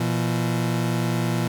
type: tone pair together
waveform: 30% pulse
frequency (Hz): 120 / 169.88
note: B2 / F3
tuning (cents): -49 / -48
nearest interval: tritone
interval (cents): 601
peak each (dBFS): -21 / -22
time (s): 0-1.48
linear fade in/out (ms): 5
effects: none